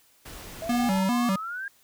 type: noise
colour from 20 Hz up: pink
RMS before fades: -42 dBFS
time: 0.25-1 s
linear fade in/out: 10 ms
type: exponential sweep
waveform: sine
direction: up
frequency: 643 to 1642 Hz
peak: -31 dBFS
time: 0.62-1.68 s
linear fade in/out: 2 ms
type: tone with vibrato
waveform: square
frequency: 214.7 Hz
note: A3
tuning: 42 cents flat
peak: -23 dBFS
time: 0.69-1.36 s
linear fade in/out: 5 ms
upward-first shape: square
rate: 2.5 Hz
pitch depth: 200 cents each way
effects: white hiss -61 dBFS RMS until 1.83 s